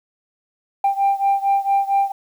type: beating tone pair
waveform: sine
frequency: 790 / 794.4 Hz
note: G5 / G5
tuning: +13 / +23 cents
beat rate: 4.4 Hz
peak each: -16 / -18 dBFS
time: 0.84-2.12 s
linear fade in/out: 5 ms
effects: tanh soft clip ceiling -11 dBFS + 8-bit